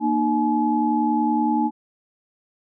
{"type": "tone cluster", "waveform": "sine", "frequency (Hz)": [234.6, 305.3, 851], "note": ["A#3", "D#4", "G#5"], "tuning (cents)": [11, -33, 42], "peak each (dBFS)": -22, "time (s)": [0, 1.71], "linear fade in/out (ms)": 50, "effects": []}